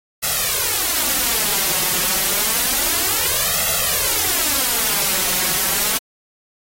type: noise with flanger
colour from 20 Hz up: white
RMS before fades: -19 dBFS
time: 0.22-5.99 s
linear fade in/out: 20 ms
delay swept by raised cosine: 1.5 to 5.5 ms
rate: 0.29 Hz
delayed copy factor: +0.9
effects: AAC 48 kbps